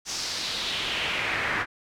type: noise with band-pass filter sweep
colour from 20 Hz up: brown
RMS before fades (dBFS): -29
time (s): 0.05-1.66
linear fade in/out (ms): 50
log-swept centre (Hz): 6000 to 1700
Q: 2.6
effects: none